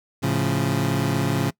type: chord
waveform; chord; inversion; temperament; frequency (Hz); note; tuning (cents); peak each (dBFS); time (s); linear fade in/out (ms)
25% pulse; A augmented; none; equal; 110 / 138.59 / 174.61; A2 / C#3 / E#3; 0 / 0 / 0; -22 / -19 / -23; 0.22-1.51; 20
effects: noise-tail reverb RT60 0.1 s tail -23 dB re dry